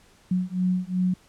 sine beating tone pair, 181.6 / 184.3 Hz, F#3 / F#3, -32 / -7 cents, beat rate 2.7 Hz, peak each -25 / -25 dBFS, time 0.31-1.14 s, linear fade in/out 5 ms, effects pink hiss -57 dBFS RMS until 1.28 s + low-pass 10000 Hz 12 dB/octave

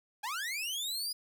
sawtooth linear sweep, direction up, 784 to 4978 Hz, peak -31 dBFS, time 0.23-1.13 s, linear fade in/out 10 ms, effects none

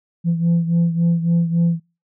sine beating tone pair, 168.4 / 172 Hz, E3 / F3, +37 / -26 cents, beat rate 3.6 Hz, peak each -14 / -19 dBFS, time 0.24-1.8 s, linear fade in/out 50 ms, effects noise-tail reverb RT60 0.3 s tail -24 dB re dry + tanh soft clip ceiling -11 dBFS

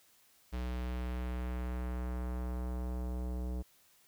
square tone with low-pass filter sweep, 61.74 Hz, B1, in tune, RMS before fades -37 dBFS, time 0.52-3.63 s, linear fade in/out 20 ms, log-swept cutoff 4400 to 560 Hz, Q 0.88, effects white hiss -66 dBFS RMS until 4.07 s

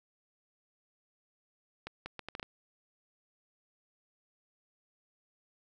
accelerating click train, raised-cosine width 0.3 ms, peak -24 dBFS, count 7, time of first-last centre 1.87-2.429 s, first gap 190 ms, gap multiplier 0.7, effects none

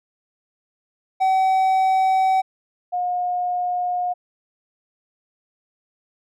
triangle / sine tone pair in turn, 760 / 717.7 Hz, F#5 / F5, +46 / +47 cents, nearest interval minor second, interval 99 cents, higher first, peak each -13 / -20 dBFS, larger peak first, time 1.2-2.42 / 2.92-4.14 s, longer neither, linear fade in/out 20 ms, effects none

